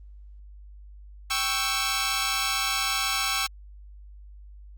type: chord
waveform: 10% pulse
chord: C# diminished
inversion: second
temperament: equal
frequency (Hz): 784 / 1108.7 / 1318.5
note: G5 / C#6 / E6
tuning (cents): 0 / 0 / 0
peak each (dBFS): -23 / -20 / -20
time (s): 1.3-3.47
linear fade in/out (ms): 10
effects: added 50 Hz sine -43 dBFS peak until 4.77 s + Opus 32 kbps